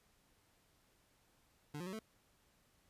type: tone with pitch steps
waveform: 25% pulse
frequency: 147.7 / 177.2 / 188.5 / 219.5 Hz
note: D3 / F3 / F#3 / A3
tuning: +10 / +25 / +32 / -4 cents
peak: -39 dBFS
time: 1.74-1.992 s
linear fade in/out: 5 ms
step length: 63 ms
effects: pink hiss -73 dBFS RMS until 2.89 s + resampled to 32000 Hz